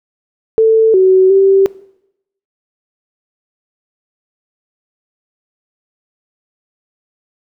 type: tone with pitch steps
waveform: sine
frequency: 444.4 / 375.9 / 388.5 Hz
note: A4 / F#4 / G4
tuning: +17 / +27 / -16 cents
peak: -5 dBFS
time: 0.58-1.66 s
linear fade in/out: 0 ms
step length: 360 ms
effects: noise-tail reverb RT60 0.8 s tail -20 dB re dry